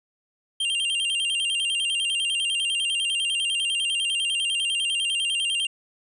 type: tone with vibrato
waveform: square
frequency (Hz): 2971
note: F#7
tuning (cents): +6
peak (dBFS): -23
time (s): 0.6-5.67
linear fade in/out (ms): 5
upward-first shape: square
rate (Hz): 10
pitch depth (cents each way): 110
effects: resampled to 24000 Hz